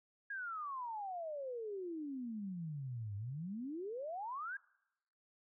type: exponential two-way sweep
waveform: sine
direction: down then up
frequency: 1661.2 to 98 to 1661.2 Hz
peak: -40 dBFS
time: 0.3-4.57 s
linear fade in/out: 5 ms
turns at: 3.16 s
effects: noise-tail reverb RT60 0.9 s tail -24 dB re dry